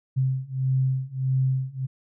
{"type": "beating tone pair", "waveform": "sine", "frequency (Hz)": [130.7, 132.3], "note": ["C3", "C3"], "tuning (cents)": [-1, 20], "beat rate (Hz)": 1.6, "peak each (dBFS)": [-25, -24], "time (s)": [0.16, 1.87], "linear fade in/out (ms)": 20, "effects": []}